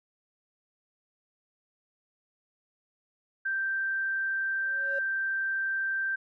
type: tone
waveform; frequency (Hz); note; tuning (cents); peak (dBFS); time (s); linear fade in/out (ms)
sine; 1568; G6; 0; -27; 3.45-6.16; 10
type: tone with exponential growth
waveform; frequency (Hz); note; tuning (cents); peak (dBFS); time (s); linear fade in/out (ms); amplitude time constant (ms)
triangle; 554.4; C#5; 0; -29; 4.54-4.99; 5; 97
effects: none